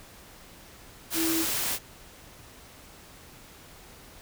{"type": "tone in noise", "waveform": "sine", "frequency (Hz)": 326.6, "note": "E4", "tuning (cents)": -16, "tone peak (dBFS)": -26, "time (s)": [1.14, 1.46], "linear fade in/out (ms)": 50, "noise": "white", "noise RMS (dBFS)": -29, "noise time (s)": [1.1, 1.79], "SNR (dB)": 0, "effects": ["pink hiss -50 dBFS RMS until 4.21 s"]}